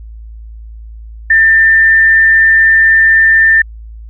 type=tone with frequency modulation; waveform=sine; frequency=1792 Hz; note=A6; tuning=31 cents sharp; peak=-4 dBFS; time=1.3-3.62 s; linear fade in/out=5 ms; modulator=148 Hz; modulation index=0.21; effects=added 55 Hz sine -27 dBFS peak until 4.09 s